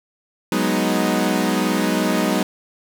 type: chord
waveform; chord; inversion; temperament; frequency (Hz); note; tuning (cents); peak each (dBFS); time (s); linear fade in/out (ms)
sawtooth; G# minor seventh; third; equal; 185 / 207.7 / 246.9 / 311.1; F#3 / G#3 / B3 / D#4; 0 / 0 / 0 / 0; -19; 0.52-2.43; 2
effects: none